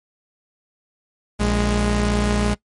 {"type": "tone pair together", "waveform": "sawtooth", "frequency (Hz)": [58.22, 207.3], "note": ["A#1", "G#3"], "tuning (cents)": [-2, -3], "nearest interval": "octave + minor seventh", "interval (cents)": 2199, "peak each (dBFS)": -16, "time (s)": [1.39, 2.55], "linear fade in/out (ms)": 20, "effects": ["noise-tail reverb RT60 0.1 s tail -20 dB re dry", "MP3 48 kbps"]}